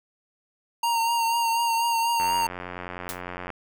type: tone with vibrato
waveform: square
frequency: 926 Hz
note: A#5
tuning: 12 cents flat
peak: -22 dBFS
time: 0.83-2.47 s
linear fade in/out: 5 ms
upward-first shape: triangle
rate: 4.1 Hz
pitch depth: 32 cents each way
type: click train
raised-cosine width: 0.5 ms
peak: -19 dBFS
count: 118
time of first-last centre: 2.2-3.503 s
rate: 89.8 Hz
type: noise with exponential decay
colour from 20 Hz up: white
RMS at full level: -29 dBFS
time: 3.09-3.21 s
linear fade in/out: 2 ms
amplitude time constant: 25 ms
effects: none